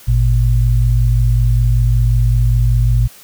sine tone pair together, 52.1 / 117.4 Hz, G#1 / A#2, +6 / +13 cents, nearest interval octave + major second, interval 1407 cents, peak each -12 dBFS, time 0.07-3.08 s, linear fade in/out 20 ms, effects white hiss -41 dBFS RMS until 3.23 s

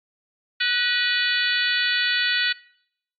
harmonic tone with a mistuned harmonic, 493.9 Hz, B4, in tune, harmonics 3 / 4 / 5 / 6 / 7 / 8 / 9, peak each -25 / -26 / -27 / -28 / -28 / -29 / -30 dBFS, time 0.6-2.53 s, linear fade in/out 10 ms, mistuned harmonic 4, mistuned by -54 cents, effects noise-tail reverb RT60 0.7 s tail -23 dB re dry + AAC 64 kbps

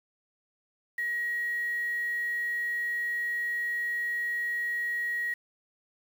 sine tone with quantisation, 1900 Hz, A#6, 33 cents sharp, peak -28 dBFS, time 0.98-5.34 s, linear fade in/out 5 ms, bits 8, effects none

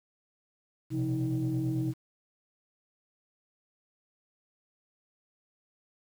sine tone cluster, 121.2 / 130.2 / 172 / 318.4 Hz, B2 / C3 / F3 / D#4, -32 / -8 / -26 / +40 cents, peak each -38 / -29 / -38 / -30 dBFS, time 0.9-1.94 s, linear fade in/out 50 ms, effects tanh soft clip ceiling -22 dBFS + 9-bit

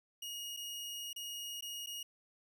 sawtooth tone with dropouts, 2874 Hz, F7, 49 cents sharp, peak -38 dBFS, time 0.22-2.03 s, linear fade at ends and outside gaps 5 ms, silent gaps 0.566-0.571 / 1.131-1.161 / 1.609-1.623 / 1.862-1.87 s, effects none

